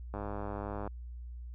click train, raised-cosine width 1 ms, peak -25 dBFS, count 76, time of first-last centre 0.14-0.875 s, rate 102 Hz, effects added 60 Hz sine -41 dBFS peak until 1.54 s

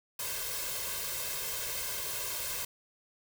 white noise with comb filter, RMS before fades -36 dBFS, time 0.19-2.65 s, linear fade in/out 5 ms, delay 1.9 ms, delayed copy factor +0.95, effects none

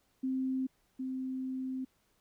sine tone pair in turn, 261.6 / 260.4 Hz, C4 / C4, 0 / -8 cents, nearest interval unison, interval 8 cents, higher first, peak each -30 / -34 dBFS, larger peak first, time 0.23-0.67 / 0.99-1.85 s, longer second, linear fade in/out 10 ms, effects pink hiss -73 dBFS RMS until 2.2 s

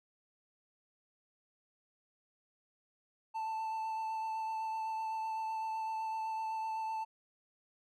triangle tone with vibrato, 884 Hz, A5, 8 cents sharp, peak -33 dBFS, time 3.34-7.05 s, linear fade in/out 20 ms, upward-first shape sine, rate 7.9 Hz, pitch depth 13 cents each way, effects none

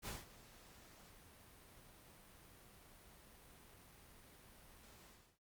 pink noise with ADSR envelope, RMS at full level -45 dBFS, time 0.02-5.39 s, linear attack 54 ms, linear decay 170 ms, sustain -17 dB, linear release 320 ms, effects noise-tail reverb RT60 0.1 s tail -21 dB re dry + Opus 48 kbps

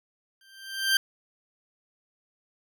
20% pulse tone with exponential growth, 1572 Hz, G6, 4 cents sharp, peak -13 dBFS, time 0.41-0.97 s, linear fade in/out 2 ms, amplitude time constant 120 ms, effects none

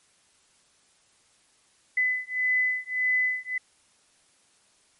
sine beating tone pair, 2008 / 2009.7 Hz, B6 / B6, +28 / +30 cents, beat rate 1.7 Hz, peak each -26 dBFS, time 1.97-3.58 s, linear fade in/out 5 ms, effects white hiss -63 dBFS RMS until 4.99 s + MP3 48 kbps

